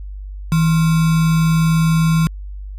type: tone with sample-and-hold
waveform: sine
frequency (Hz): 162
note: E3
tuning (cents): -30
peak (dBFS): -11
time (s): 0.52-2.27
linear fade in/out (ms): 0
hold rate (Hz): 1225
effects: added 49 Hz sine -27 dBFS peak until 2.78 s + resampled to 32000 Hz